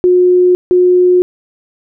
sine tone pair in turn, 361 / 361 Hz, F#4 / F#4, -43 / -43 cents, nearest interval unison, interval 0 cents, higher neither, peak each -5 dBFS, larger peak neither, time 0.04-0.55 / 0.71-1.22 s, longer neither, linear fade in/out 0 ms, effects none

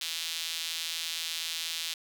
sawtooth tone with high-pass filter, 164.2 Hz, E3, 6 cents flat, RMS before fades -35 dBFS, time 0.01-1.94 s, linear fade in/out 5 ms, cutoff 3500 Hz, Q 2, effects none

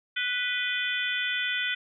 harmonic tone with a mistuned harmonic, 493.9 Hz, B4, in tune, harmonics 3 / 4 / 5 / 6 / 7, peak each -31 / -32 / -33 / -34 / -34 dBFS, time 0.16-1.75 s, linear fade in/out 10 ms, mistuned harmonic 6, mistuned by +63 cents, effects none

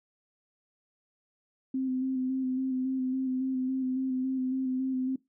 sine tone with vibrato, 260 Hz, C4, 11 cents flat, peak -27 dBFS, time 1.74-5.16 s, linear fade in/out 5 ms, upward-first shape square, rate 3.6 Hz, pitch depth 20 cents each way, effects noise-tail reverb RT60 0.2 s tail -21 dB re dry

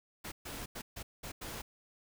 pink noise bursts at uneven times, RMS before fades -43 dBFS, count 6, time 0.24-0.32 / 0.45-0.66 / 0.75-0.82 / 0.96-1.03 / 1.23-1.32 / 1.41-1.62 s, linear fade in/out 10 ms, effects none

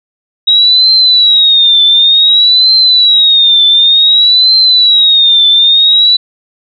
sine tone with vibrato, 3811 Hz, A#7, 38 cents sharp, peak -3 dBFS, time 0.47-6.17 s, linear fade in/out 10 ms, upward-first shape triangle, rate 0.55 Hz, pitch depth 140 cents each way, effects none

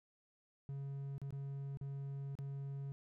triangle tone with dropouts, 138.59 Hz, C#3, in tune, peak -39 dBFS, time 0.69-2.92 s, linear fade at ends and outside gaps 0 ms, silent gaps 1.181-1.216 / 1.306-1.325 / 1.772-1.812 / 2.353-2.388 s, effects none

